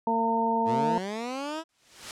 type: harmonic tone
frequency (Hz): 227.7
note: A#3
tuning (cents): -40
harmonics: 1 / 2 / 3 / 4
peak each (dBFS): -29 / -31 / -32 / -25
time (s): 0.07-0.98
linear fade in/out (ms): 2
type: linear sweep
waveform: 15% pulse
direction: up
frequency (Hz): 103.83 to 330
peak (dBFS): -25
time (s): 0.65-1.64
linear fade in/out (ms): 50
type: noise with exponential growth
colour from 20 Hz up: white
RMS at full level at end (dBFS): -34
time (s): 1.69-2.11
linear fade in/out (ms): 1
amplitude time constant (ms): 91
effects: low-pass 7000 Hz 12 dB/octave